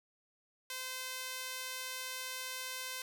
sawtooth tone with high-pass filter, 515 Hz, C5, 28 cents flat, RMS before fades -42 dBFS, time 0.7-3.02 s, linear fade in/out 2 ms, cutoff 1800 Hz, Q 0.54, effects none

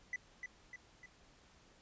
triangle tone with echo, 1995 Hz, B6, 17 cents sharp, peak -35 dBFS, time 0.13-0.16 s, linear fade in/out 2 ms, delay 300 ms, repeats 3, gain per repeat -5 dB, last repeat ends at 1.06 s, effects pink hiss -65 dBFS RMS until 1.81 s + resampled to 16000 Hz

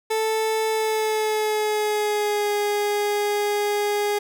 30% pulse tone with pitch glide, 440 to 412.9 Hz, A4 to G#4, 0 to -10 cents, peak -18 dBFS, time 0.1-4.19 s, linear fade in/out 10 ms, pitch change -110 cents, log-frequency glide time 0.69-2.52 s, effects none

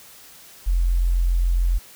sine tone, 43.58 Hz, F1, 3 cents flat, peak -16 dBFS, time 0.66-1.79 s, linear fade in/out 20 ms, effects white hiss -46 dBFS RMS until 1.95 s

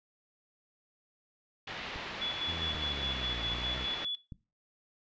white low-pass noise, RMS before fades -41 dBFS, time 1.67-4.05 s, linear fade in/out 5 ms, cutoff 3500 Hz, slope 24 dB/octave
click train, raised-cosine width 5 ms, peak -31 dBFS, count 4, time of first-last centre 1.96-4.322 s, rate 1.27 Hz
sine tone with tremolo, 3421 Hz, A7, 49 cents flat, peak -32 dBFS, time 2.21-4.16 s, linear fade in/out 10 ms, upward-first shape square, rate 4.9 Hz, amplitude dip 50%
sawtooth linear two-way sweep, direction down then up, 85.9 to 57 to 65.1 Hz, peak -35 dBFS, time 2.47-3.86 s, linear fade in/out 10 ms, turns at 3.42 s
effects noise-tail reverb RT60 0.3 s tail -18 dB re dry + resampled to 16000 Hz

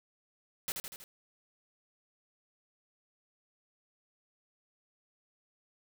white noise with echo, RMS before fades -35 dBFS, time 0.68-0.72 s, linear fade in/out 0 ms, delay 80 ms, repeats 4, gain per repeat -4 dB, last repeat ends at 1.04 s, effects none

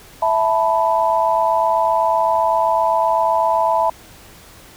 sine chord, E suspended fourth, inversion none, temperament equal, 659.3 / 880 / 987.8 Hz, E5 / A5 / B5, 0 / 0 / 0 cents, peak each -18 dBFS, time 0.22-3.9 s, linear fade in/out 5 ms, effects pink hiss -43 dBFS RMS until 4.76 s

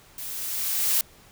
blue noise with level ramp, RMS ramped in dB -36 to -21 dBFS, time 0.18-1.01 s, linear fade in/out 2 ms, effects pink hiss -53 dBFS RMS until 1.31 s

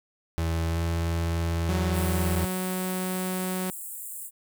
35% pulse tone with pitch glide, 82.41 to 83.66 Hz, E2 to E2, 0 to +26 cents, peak -23 dBFS, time 0.38-2.45 s, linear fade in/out 0 ms, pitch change +26 cents, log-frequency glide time 0.69-0.78 s
sawtooth tone, 185 Hz, F#3, in tune, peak -24 dBFS, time 1.69-3.7 s, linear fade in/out 0 ms
pink high-pass noise, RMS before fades -38 dBFS, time 1.92-4.31 s, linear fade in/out 50 ms, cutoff 7500 Hz, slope 96 dB/octave
effects none

